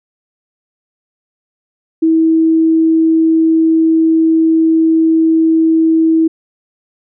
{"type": "tone", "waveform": "sine", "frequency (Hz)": 323.2, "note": "E4", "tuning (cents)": -34, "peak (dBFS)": -7, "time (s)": [2.02, 6.28], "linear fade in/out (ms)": 10, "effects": []}